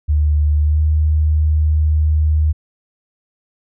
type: tone with pitch glide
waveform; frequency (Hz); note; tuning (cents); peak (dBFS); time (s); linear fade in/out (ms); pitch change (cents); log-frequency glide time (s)
sine; 74.8 to 76.9; D2 to D#2; +32 to -20; -11; 0.08-2.53; 20; +48; 0.64-0.8
effects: none